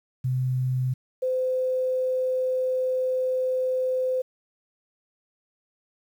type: tone pair in turn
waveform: sine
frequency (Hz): 128.3 / 513.2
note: C3 / C5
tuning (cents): -34 / -34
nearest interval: 2 octaves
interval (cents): 2400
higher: second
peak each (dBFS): -22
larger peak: neither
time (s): 0.24-0.94 / 1.22-4.22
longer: second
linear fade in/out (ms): 10
effects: 9-bit